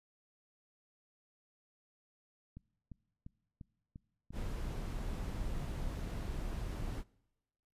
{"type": "click train", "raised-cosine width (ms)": 5, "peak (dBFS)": -36, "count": 12, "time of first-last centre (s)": [2.57, 6.389], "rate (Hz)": 2.88}
{"type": "noise", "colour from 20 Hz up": "brown", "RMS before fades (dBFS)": -39, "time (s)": [4.32, 7.04], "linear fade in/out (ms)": 50}
{"effects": ["noise-tail reverb RT60 1.0 s tail -24 dB re dry", "resampled to 32000 Hz"]}